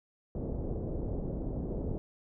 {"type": "low-pass noise", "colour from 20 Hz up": "pink", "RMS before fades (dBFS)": -35, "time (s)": [0.35, 1.98], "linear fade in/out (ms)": 0, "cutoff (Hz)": 540, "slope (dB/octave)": 24, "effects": []}